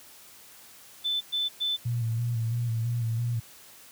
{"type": "tone bursts", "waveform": "sine", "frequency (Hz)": 3520, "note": "A7", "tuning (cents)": 0, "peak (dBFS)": -25, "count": 3, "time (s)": [1.04, 1.77], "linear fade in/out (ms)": 20, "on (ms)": 170, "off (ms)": 110}
{"type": "tone with vibrato", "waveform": "sine", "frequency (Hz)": 116.54, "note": "A#2", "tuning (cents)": 0, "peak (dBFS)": -25, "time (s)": [1.85, 3.4], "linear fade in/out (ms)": 10, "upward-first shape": "square", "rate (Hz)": 3, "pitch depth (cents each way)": 41}
{"effects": ["white hiss -51 dBFS RMS until 3.91 s", "high-pass 60 Hz 12 dB/octave"]}